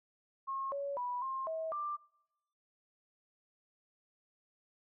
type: tone with pitch steps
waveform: sine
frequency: 1080 / 562 / 982 / 1062 / 644 / 1184 Hz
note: C#6 / C#5 / B5 / C6 / E5 / D6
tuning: -45 / +24 / -10 / +25 / -41 / +14 cents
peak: -35 dBFS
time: 0.47-1.97 s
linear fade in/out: 20 ms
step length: 250 ms
effects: noise-tail reverb RT60 0.8 s tail -22 dB re dry